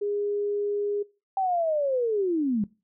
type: tone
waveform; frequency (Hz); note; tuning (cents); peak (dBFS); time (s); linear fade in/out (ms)
sine; 409.9; G#4; -23; -25; 0.01-1.03; 10
type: linear sweep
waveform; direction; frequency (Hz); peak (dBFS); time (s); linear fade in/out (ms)
sine; down; 784 to 195.2; -22; 1.37-2.64; 2
effects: noise-tail reverb RT60 0.3 s tail -22 dB re dry